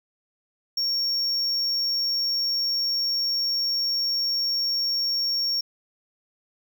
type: tone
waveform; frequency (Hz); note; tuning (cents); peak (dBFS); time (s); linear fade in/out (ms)
triangle; 5520; F8; -21; -21; 0.77-5.61; 5
effects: 9-bit